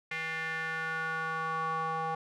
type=tone with band-pass filter sweep; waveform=square; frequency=161.2 Hz; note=E3; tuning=38 cents flat; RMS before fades=-34 dBFS; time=0.11-2.15 s; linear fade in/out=5 ms; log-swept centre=2100 to 940 Hz; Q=4.2; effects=none